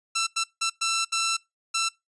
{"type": "tone bursts at uneven times", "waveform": "10% pulse", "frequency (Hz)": 1339, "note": "E6", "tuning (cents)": 27, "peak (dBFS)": -15, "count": 6, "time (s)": [[0.15, 0.27], [0.36, 0.44], [0.61, 0.7], [0.81, 1.05], [1.12, 1.37], [1.74, 1.89]], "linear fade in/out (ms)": 10, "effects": ["noise-tail reverb RT60 0.2 s tail -24 dB re dry", "resampled to 22050 Hz"]}